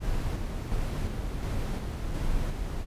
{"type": "noise with tremolo", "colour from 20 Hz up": "brown", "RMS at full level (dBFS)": -29, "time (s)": [0, 2.86], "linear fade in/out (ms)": 50, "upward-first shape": "square", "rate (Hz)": 1.4, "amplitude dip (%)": 30, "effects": ["resampled to 32000 Hz"]}